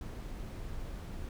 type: noise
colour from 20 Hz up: brown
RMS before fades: -41 dBFS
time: 0.01-1.29 s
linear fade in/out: 2 ms
effects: none